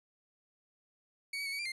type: tone with pitch steps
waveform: 30% pulse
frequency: 2243 / 2270 / 2207 / 2260 / 2373 / 2105 Hz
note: C#7 / C#7 / C#7 / C#7 / D7 / C7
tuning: +20 / +41 / -8 / +33 / +17 / +10 cents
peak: -33 dBFS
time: 1.33-1.72 s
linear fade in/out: 5 ms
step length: 65 ms
effects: resampled to 24000 Hz